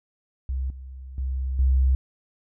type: tone with level steps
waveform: sine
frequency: 65.41 Hz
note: C2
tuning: in tune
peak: -24 / -36 / -24 / -16 dBFS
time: 0.49-1.95 s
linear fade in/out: 0 ms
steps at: 0.7 / 1.18 / 1.59 s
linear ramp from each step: 2 ms
effects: none